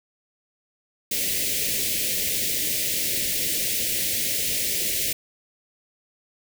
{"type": "band-stop noise", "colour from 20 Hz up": "white", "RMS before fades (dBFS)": -25, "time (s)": [1.11, 5.13], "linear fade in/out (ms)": 5, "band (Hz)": [600, 1900], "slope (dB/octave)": 48, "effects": []}